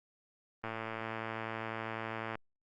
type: click train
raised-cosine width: 0.5 ms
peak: -23 dBFS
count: 193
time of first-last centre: 0.64-2.354 s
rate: 112 Hz
effects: Opus 24 kbps